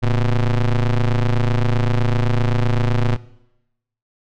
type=ring-modulated tone; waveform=square; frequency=62.4 Hz; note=B1; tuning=19 cents sharp; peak=-12 dBFS; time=0.02-3.17 s; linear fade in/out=20 ms; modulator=48.5 Hz; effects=noise-tail reverb RT60 0.9 s tail -20 dB re dry + low-pass 4000 Hz 12 dB/octave